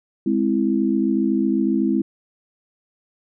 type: chord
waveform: sine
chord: Ab augmented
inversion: none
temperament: equal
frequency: 207.7 / 261.6 / 329.6 Hz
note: Ab3 / C4 / E4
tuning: 0 / 0 / 0 cents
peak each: -21 dBFS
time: 0.26-2.02 s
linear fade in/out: 5 ms
effects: none